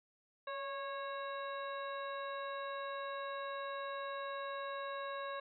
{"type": "harmonic tone with a mistuned harmonic", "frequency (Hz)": 548, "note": "C#5", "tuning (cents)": -20, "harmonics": [1, 2, 3, 4, 5, 7], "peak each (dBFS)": [-43, -43, -48, -57, -56, -53], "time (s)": [0.47, 5.4], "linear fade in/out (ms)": 5, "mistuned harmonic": 1, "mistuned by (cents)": 37, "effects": []}